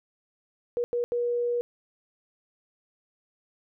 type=tone bursts at uneven times; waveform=sine; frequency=480.4 Hz; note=B4; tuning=48 cents flat; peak=-24 dBFS; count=3; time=0.77-0.84 / 0.93-1.04 / 1.12-1.61 s; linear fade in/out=0 ms; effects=none